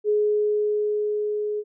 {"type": "tone with level ramp", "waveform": "sine", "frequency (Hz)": 420, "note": "G#4", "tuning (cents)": 19, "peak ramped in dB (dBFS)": [-17, -24], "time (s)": [0.04, 1.64], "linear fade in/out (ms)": 50, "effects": []}